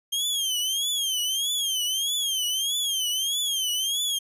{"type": "tone with vibrato", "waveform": "sawtooth", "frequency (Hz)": 3187, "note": "G7", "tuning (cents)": 28, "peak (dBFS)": -21, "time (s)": [0.12, 4.19], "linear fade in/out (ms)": 10, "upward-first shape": "triangle", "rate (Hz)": 1.6, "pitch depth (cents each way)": 160, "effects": ["resampled to 32000 Hz"]}